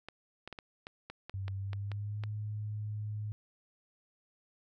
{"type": "clicks", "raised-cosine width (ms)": 0.3, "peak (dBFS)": -27, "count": 11, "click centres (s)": [0.086, 0.476, 0.527, 0.588, 0.869, 1.1, 1.296, 1.481, 1.732, 1.917, 2.237]}
{"type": "tone with pitch glide", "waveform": "sine", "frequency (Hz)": [97, 105.78], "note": ["G2", "G#2"], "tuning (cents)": [-18, 32], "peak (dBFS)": -35, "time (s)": [1.34, 3.32], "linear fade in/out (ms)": 0, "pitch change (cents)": 150, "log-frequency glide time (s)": [1.54, 2.24]}
{"effects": []}